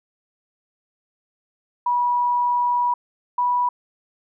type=tone pair in turn; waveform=sine; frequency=972 / 979.9 Hz; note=B5 / B5; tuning=-28 / -14 cents; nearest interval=unison; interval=14 cents; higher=second; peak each=-17 dBFS; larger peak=neither; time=1.86-2.94 / 3.38-3.69 s; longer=first; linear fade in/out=5 ms; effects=none